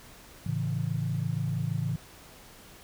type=chord; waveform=sine; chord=A major; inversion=none; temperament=equal; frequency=110 / 138.59 / 164.81 Hz; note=A2 / C#3 / E3; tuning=0 / 0 / 0 cents; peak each=-32 / -31 / -32 dBFS; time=0.46-1.96 s; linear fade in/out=5 ms; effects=pink hiss -51 dBFS RMS until 2.83 s